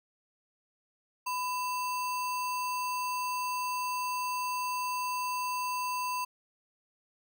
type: tone with sample-and-hold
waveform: sine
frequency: 1000 Hz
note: B5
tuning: 21 cents sharp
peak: -30 dBFS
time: 1.26-6.25 s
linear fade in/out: 10 ms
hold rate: 3675 Hz
effects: none